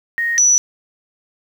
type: tone pair in turn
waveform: sine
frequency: 1864.7 / 5920 Hz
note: A#6 / F#8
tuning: 0 / 0 cents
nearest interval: octave + minor sixth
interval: 2000 cents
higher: second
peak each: -16 / -9 dBFS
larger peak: second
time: 0.18-0.38 / 0.38-0.58 s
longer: neither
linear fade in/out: 0 ms
effects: 7-bit